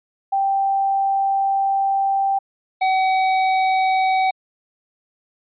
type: tone pair in turn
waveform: sine / square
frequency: 784 / 757.3 Hz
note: G5 / F#5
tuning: 0 / +40 cents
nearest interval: minor second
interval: 60 cents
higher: first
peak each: -16 dBFS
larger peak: neither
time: 0.32-2.39 / 2.81-4.31 s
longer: first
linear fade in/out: 10 ms
effects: resampled to 8000 Hz